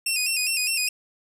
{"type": "tone with vibrato", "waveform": "15% pulse", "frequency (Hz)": 2595, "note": "E7", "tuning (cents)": -28, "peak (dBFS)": -15, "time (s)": [0.06, 0.89], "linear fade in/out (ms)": 5, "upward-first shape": "square", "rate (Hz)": 4.9, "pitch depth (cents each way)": 74, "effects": []}